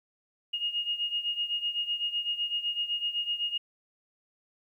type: beating tone pair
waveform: sine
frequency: 2855 / 2862.9 Hz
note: F7 / F7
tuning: +37 / +42 cents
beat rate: 7.9 Hz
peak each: -30 / -34 dBFS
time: 0.53-3.58 s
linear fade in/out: 10 ms
effects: 11-bit